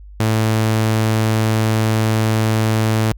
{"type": "tone", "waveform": "sawtooth", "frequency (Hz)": 110, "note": "A2", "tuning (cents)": 0, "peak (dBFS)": -10, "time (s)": [0.2, 3.12], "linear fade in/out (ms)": 0, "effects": ["added 50 Hz sine -35 dBFS peak until 3.17 s"]}